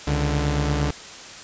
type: tone pair together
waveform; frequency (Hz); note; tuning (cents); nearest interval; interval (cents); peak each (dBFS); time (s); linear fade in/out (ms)
sawtooth; 69.12 / 146.83; C#2 / D3; -4 / 0; octave + minor second; 1304; -19; 0.07-0.91; 5
effects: white hiss -39 dBFS RMS until 1.43 s + resampled to 16000 Hz